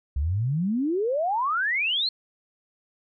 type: exponential sweep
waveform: sine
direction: up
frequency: 65 to 4318 Hz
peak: -22 dBFS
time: 0.16-2.09 s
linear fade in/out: 5 ms
effects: none